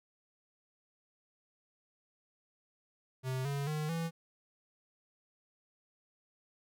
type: tone with pitch steps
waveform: square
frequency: 130 / 140.95 / 152.82 / 165.69 Hz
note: C3 / C#3 / D#3 / E3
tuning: -11 / +29 / -31 / +9 cents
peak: -34 dBFS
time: 3.23-4.11 s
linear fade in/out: 50 ms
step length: 220 ms
effects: none